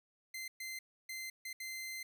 sawtooth tone bursts at uneven times, 2075 Hz, C7, 15 cents flat, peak -38 dBFS, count 5, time 0.34-0.48 / 0.6-0.79 / 1.09-1.3 / 1.45-1.53 / 1.6-2.03 s, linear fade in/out 5 ms, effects none

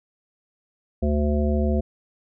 harmonic tone, 73.9 Hz, D2, 11 cents sharp, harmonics 1 / 3 / 5 / 7 / 9, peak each -21 / -24 / -29 / -30 / -31 dBFS, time 1.02-1.81 s, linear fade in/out 10 ms, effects none

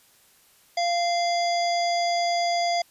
harmonic tone with a mistuned harmonic, 693 Hz, F5, 14 cents flat, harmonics 1 / 3 / 5 / 7 / 9 / 10, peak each -22 / -32 / -36 / -31 / -41 / -43 dBFS, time 0.77-2.82 s, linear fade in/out 5 ms, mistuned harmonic 5, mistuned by -39 cents, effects white hiss -58 dBFS RMS until 2.9 s + resampled to 32000 Hz

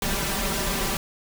pink noise with comb filter, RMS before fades -26 dBFS, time 0.02-0.97 s, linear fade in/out 2 ms, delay 5.1 ms, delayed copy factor +0.85, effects none

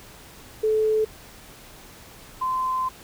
sine tone pair in turn, 434.3 / 1032.9 Hz, A4 / C6, -23 / -23 cents, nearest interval octave + minor third, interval 1500 cents, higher second, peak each -18 / -22 dBFS, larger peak first, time 0.63-1.05 / 2.41-2.89 s, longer second, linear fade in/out 10 ms, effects pink hiss -46 dBFS RMS until 3.03 s

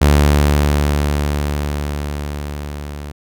sawtooth tone with level ramp, 73 Hz, D2, 10 cents flat, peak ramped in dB -4 to -23 dBFS, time 0.01-3.12 s, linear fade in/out 10 ms, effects none

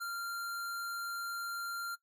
square tone, 1386 Hz, F6, 14 cents flat, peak -37 dBFS, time 0-1.96 s, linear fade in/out 20 ms, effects noise-tail reverb RT60 0.1 s tail -18 dB re dry

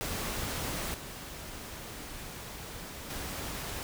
pink noise with level steps, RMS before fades -35 / -43 / -38 dBFS, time 0.01-3.83 s, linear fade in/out 0 ms, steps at 0.94 / 3.1 s, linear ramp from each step 2 ms, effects none

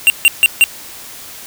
square tone bursts, 2765 Hz, F7, 18 cents flat, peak -5 dBFS, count 4, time 0.07-0.64 s, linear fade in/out 0 ms, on 30 ms, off 150 ms, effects white hiss -33 dBFS RMS until 1.46 s

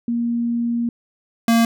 sine / square tone pair in turn, 235.6 / 230.2 Hz, A#3 / A#3, +19 / -22 cents, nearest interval unison, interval 41 cents, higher first, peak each -18 / -13 dBFS, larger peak second, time 0.08-0.89 / 1.48-1.65 s, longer first, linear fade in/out 2 ms, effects none

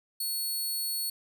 10% pulse tone, 4400 Hz, C#8, 14 cents flat, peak -23 dBFS, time 0.2-1.1 s, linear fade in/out 5 ms, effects none

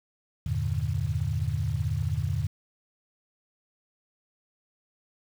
sine chord, E half-diminished seventh, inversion none, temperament equal, 82.41 / 98 / 116.54 / 146.83 Hz, E2 / G2 / Bb2 / D3, 0 / 0 / 0 / 0 cents, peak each -31 dBFS, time 0.46-2.47 s, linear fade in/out 5 ms, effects 8-bit

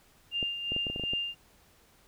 sine tone with tremolo, 2800 Hz, F7, 4 cents sharp, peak -28 dBFS, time 0.31-1.35 s, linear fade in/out 50 ms, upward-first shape sine, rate 2.7 Hz, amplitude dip 55%
clicks, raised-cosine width 2 ms, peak -24 dBFS, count 9, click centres 0.428 / 0.72 / 0.764 / 0.868 / 0.9 / 0.961 / 0.997 / 1.037 / 1.135 s
effects pink hiss -62 dBFS RMS until 2.07 s

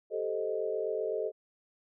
sine chord, A half-diminished seventh, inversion third, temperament equal, 392 / 440 / 523.3 / 622.3 Hz, G4 / A4 / C5 / Eb5, 0 / 0 / 0 / 0 cents, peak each -37 / -33 / -38 / -36 dBFS, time 0.1-1.32 s, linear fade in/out 50 ms, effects none

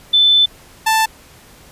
sine / sawtooth tone pair in turn, 3520 / 882.8 Hz, A7 / A5, 0 / +5 cents, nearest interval 2 octaves, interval 2395 cents, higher first, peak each -8 dBFS, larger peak neither, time 0.13-0.46 / 0.86-1.06 s, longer first, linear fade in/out 10 ms, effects pink hiss -44 dBFS RMS until 1.71 s + resampled to 32000 Hz

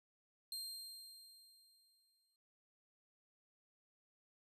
sawtooth tone with exponential decay, 4186 Hz, C8, in tune, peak -39 dBFS, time 0.52-2.36 s, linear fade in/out 1 ms, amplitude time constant 400 ms, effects resampled to 32000 Hz

